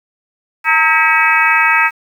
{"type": "harmonic tone with a mistuned harmonic", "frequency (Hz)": 321.7, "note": "E4", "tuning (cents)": -42, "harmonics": [3, 4, 5, 6, 7, 8], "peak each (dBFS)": [-16, -16, -16, -16, -16, -16], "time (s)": [0.64, 1.91], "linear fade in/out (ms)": 50, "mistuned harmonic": 3, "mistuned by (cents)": -84, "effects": ["7-bit"]}